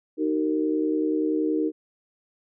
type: tone cluster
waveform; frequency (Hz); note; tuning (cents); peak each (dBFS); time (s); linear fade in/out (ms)
sine; 310.4 / 380.9 / 460.6; D#4 / G4 / A#4; -4 / -50 / -21; -23 / -29 / -28; 0.17-1.72; 50
effects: none